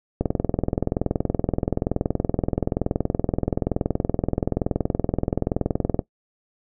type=click train; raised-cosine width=2 ms; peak=-7 dBFS; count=123; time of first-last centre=0.21-5.992 s; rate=21.1 Hz; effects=noise-tail reverb RT60 0.1 s tail -18 dB re dry